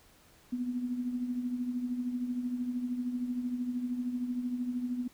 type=tone with tremolo; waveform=sine; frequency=246.9 Hz; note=B3; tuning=in tune; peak=-28 dBFS; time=0.52-5.08 s; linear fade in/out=10 ms; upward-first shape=triangle; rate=13 Hz; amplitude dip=65%; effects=pink hiss -61 dBFS RMS until 5.13 s

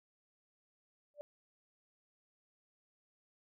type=tone with exponential growth; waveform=sine; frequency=587.3 Hz; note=D5; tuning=in tune; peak=-38 dBFS; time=1.14-1.21 s; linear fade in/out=0 ms; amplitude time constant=15 ms; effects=none

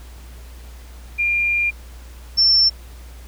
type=tone pair in turn; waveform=sine; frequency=2400 / 5388 Hz; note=D7 / E8; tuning=+37 / +37 cents; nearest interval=octave + major second; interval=1400 cents; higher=second; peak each=-16 / -11 dBFS; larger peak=second; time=1.18-1.71 / 2.37-2.7 s; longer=first; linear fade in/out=20 ms; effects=added 60 Hz sine -36 dBFS peak until 3.27 s + pink hiss -47 dBFS RMS until 3.27 s

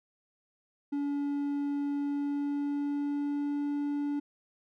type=tone with pitch glide; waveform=triangle; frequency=285.4 to 288.7 Hz; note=D4 to D4; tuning=-49 to -30 cents; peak=-27 dBFS; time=0.92-4.2 s; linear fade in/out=10 ms; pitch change=+19 cents; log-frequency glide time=1.98-3.64 s; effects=none

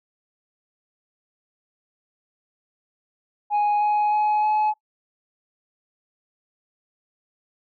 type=tone with pitch steps; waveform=sine; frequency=830.6 / 837.8 / 845.1 / 852.5 Hz; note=G#5 / G#5 / G#5 / G#5; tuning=0 / +15 / +30 / +45 cents; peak=-15 dBFS; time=3.5-4.74 s; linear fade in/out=50 ms; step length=310 ms; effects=noise-tail reverb RT60 0.1 s tail -23 dB re dry + tanh soft clip ceiling -17 dBFS

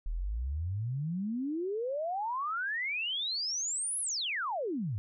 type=exponential two-way sweep; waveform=sine; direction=up then down; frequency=36.71 to 11100 to 92.7 Hz; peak=-31 dBFS; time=0.06-4.98 s; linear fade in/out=0 ms; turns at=4 s; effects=none

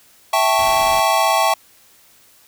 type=chord; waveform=square; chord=A dominant seventh; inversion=second; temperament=equal; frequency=659.3 / 784 / 880 / 1108.7 Hz; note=E5 / G5 / A5 / C#6; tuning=0 / 0 / 0 / 0 cents; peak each=-20 dBFS; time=0.33-1.54 s; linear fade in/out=5 ms
type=noise; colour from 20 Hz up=pink; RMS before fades=-33 dBFS; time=0.59-1 s; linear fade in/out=0 ms
effects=white hiss -51 dBFS RMS until 2.47 s

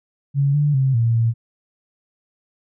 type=tone with pitch steps; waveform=sine; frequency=140 / 146.9 / 133.3 / 115.8 / 114.9 Hz; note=C#3 / D3 / C3 / A#2 / A#2; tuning=+18 / +1 / +33 / -11 / -25 cents; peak=-14 dBFS; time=0.34-1.34 s; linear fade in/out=50 ms; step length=200 ms; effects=none

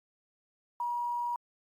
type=tone with quantisation; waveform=sine; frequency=959 Hz; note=A#5; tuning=49 cents sharp; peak=-30 dBFS; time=0.8-1.36 s; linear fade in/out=2 ms; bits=10; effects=AAC 64 kbps

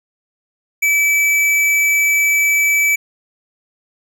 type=tone with hard clipping; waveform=sine; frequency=2304 Hz; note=D7; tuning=34 cents flat; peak=-13 dBFS; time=0.82-2.96 s; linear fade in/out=10 ms; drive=15 dB; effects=none

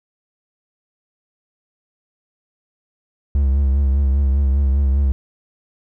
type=tone with vibrato; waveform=triangle; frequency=68.6 Hz; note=C#2; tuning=17 cents flat; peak=-11 dBFS; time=3.35-5.12 s; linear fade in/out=0 ms; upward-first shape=triangle; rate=5 Hz; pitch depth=72 cents each way; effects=none

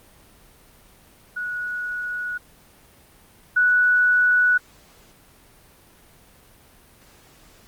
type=tone pair in turn; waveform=sine; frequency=1463 / 1475.7 Hz; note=F#6 / F#6; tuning=-20 / -5 cents; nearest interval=unison; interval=15 cents; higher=second; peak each=-25 / -14 dBFS; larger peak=second; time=1.36-2.38 / 3.56-4.58 s; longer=neither; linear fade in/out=10 ms; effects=pink hiss -52 dBFS RMS until 7.67 s + Opus 32 kbps

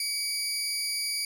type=tone pair together; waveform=25% pulse; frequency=2268 / 4814 Hz; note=C#7 / D8; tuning=+39 / +42 cents; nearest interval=octave + minor second; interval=1303 cents; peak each=-30 / -25 dBFS; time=0-1.25 s; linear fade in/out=2 ms; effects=none

